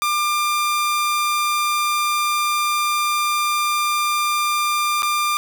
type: tone with dropouts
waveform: sawtooth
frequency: 1195 Hz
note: D6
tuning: 30 cents sharp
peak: -14 dBFS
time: 0.02-5.37 s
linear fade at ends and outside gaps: 0 ms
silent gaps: 5.022-5.03 s
effects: none